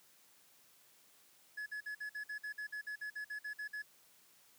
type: tone bursts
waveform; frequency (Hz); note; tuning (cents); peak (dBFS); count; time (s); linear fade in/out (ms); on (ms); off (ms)
triangle; 1700; G#6; +40; -38; 16; 1.57-3.823; 10; 93; 51
effects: white hiss -66 dBFS RMS until 4.58 s + high-pass 100 Hz 12 dB/octave